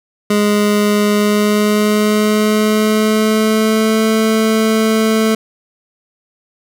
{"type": "tone with pitch glide", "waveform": "25% pulse", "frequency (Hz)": [207.7, 220.1], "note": ["G#3", "A3"], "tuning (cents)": [0, 1], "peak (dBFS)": -7, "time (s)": [0.3, 5.35], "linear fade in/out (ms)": 5, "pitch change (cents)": 101, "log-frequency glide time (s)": [1.15, 4.05], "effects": []}